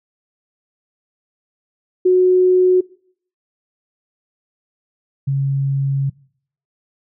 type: tone pair in turn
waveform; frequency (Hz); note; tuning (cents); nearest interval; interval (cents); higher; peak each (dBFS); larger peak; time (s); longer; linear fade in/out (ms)
sine; 366.9 / 137.43; F#4 / C#3; -15 / -15; octave + perfect fourth; 1700; first; -9 / -15; first; 2.05-2.81 / 5.27-6.1; second; 10
effects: noise-tail reverb RT60 0.6 s tail -23 dB re dry